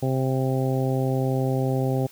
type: harmonic tone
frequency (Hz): 131.5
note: C3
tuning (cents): +9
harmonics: 1 / 2 / 3 / 4 / 5 / 6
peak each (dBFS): -23 / -28 / -29 / -30 / -35 / -34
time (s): 0.02-2.07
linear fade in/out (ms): 10
effects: white hiss -50 dBFS RMS until 2.11 s